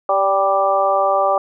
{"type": "harmonic tone with a mistuned harmonic", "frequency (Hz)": 196, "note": "G3", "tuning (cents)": 0, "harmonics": [2, 3, 4, 5, 6], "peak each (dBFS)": [-27, -17, -18, -25, -19], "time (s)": [0.09, 1.38], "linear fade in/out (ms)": 2, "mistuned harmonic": 3, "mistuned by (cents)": -20, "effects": []}